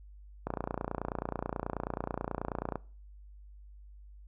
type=click train; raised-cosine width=1 ms; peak=-19 dBFS; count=68; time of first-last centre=0.47-2.757 s; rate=29.3 Hz; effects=noise-tail reverb RT60 0.4 s tail -22 dB re dry + added 50 Hz sine -49 dBFS peak until 4.27 s